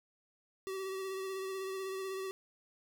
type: tone with vibrato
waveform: square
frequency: 382.7 Hz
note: G4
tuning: 42 cents flat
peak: -38 dBFS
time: 0.67-2.31 s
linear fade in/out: 0 ms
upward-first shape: sine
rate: 16 Hz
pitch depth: 24 cents each way
effects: none